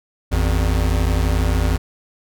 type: tone pair together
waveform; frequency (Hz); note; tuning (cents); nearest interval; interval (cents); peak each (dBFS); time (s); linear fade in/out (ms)
square; 53.23 / 84.5; G#1 / E2; +43 / +43; minor sixth; 800; -18 / -20; 0.31-1.78; 20
effects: none